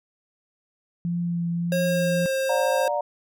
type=tone with vibrato; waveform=sine; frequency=171.6 Hz; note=F3; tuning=30 cents flat; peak=-23 dBFS; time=1.05-2.26 s; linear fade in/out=0 ms; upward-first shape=triangle; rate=1.7 Hz; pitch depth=17 cents each way
type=tone with pitch glide; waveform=square; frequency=540 to 532.6 Hz; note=C#5 to C5; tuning=-45 to +31 cents; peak=-23 dBFS; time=1.72-2.88 s; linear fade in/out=2 ms; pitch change=-24 cents; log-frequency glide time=1.85-2.33 s
type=chord; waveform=sine; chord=D augmented; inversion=none; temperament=equal with one note detuned; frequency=587.3 / 721 / 932.3 Hz; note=D5 / F#5 / A#5; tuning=0 / -45 / 0 cents; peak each=-25 / -28 / -28 dBFS; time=2.49-3.01 s; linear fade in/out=5 ms
effects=none